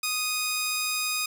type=tone pair together; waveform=10% pulse; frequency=1244.5 / 2489 Hz; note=D#6 / D#7; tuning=0 / 0 cents; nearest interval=octave; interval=1200 cents; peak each=-22 dBFS; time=0.03-1.26 s; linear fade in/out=5 ms; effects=none